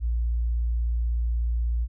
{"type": "tone", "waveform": "sine", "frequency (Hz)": 58.2, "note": "A#1", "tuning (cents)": -2, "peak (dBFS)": -21, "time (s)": [0, 1.88], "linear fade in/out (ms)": 50, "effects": ["tanh soft clip ceiling -18 dBFS"]}